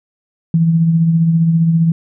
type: tone with tremolo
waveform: sine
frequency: 164.81 Hz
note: E3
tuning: in tune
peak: -7 dBFS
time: 0.54-1.92 s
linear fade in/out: 2 ms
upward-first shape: triangle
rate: 15 Hz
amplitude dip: 45%
effects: none